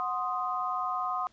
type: chord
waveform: sine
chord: C diminished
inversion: second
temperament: equal with one note detuned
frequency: 734.9 / 1046.5 / 1244.5 Hz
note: Gb5 / C6 / Eb6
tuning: -12 / 0 / 0 cents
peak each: -34 / -33 / -32 dBFS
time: 0-1.27 s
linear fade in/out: 0 ms
effects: pink hiss -64 dBFS RMS until 1.32 s + resampled to 16000 Hz